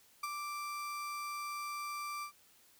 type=tone with ADSR envelope; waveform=35% pulse; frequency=1174.7 Hz; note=D6; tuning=in tune; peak=-32 dBFS; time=0.23-2.32 s; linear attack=7 ms; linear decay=28 ms; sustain=-5 dB; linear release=93 ms; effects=white hiss -65 dBFS RMS until 2.79 s